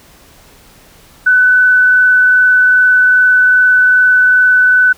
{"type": "tone with frequency modulation", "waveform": "sine", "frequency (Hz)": 1500, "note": "F#6", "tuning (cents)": 23, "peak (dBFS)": -5, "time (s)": [1.26, 4.93], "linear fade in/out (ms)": 10, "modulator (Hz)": 22.5, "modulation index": 0.47, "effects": ["pink hiss -43 dBFS RMS until 4.97 s"]}